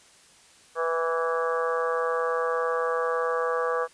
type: harmonic tone with a mistuned harmonic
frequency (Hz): 164.7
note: E3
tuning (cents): -1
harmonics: 3 / 4 / 5 / 6 / 7 / 8 / 9 / 10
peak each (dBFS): -26 / -35 / -37 / -39 / -29 / -39 / -38 / -36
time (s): 0.75-3.88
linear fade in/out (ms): 50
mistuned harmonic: 4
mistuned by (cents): -18
effects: white hiss -55 dBFS RMS until 3.93 s + resampled to 22050 Hz